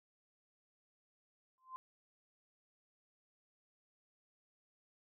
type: tone with exponential growth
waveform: sine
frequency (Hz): 1038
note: C6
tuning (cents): -14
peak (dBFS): -40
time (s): 1.58-1.76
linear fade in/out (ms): 0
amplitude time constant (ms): 38
effects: none